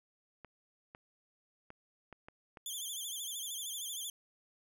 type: clicks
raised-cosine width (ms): 0.5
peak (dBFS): -34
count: 6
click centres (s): 0.447 / 0.949 / 1.704 / 2.127 / 2.285 / 2.572
type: tone with vibrato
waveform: 15% pulse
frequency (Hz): 3322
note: G#7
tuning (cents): 0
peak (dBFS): -32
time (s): 2.66-4.1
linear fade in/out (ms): 2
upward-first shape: sine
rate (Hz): 13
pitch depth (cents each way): 110
effects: none